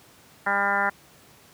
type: harmonic tone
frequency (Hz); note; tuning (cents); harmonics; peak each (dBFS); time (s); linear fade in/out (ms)
200.1; G3; +36; 1 / 2 / 3 / 4 / 5 / 6 / 7 / 8 / 9 / 10; -36 / -38 / -33 / -27 / -29 / -35 / -26 / -31 / -28 / -34; 0.46-0.9; 10
effects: pink hiss -53 dBFS RMS until 1.53 s + high-pass 100 Hz 12 dB/octave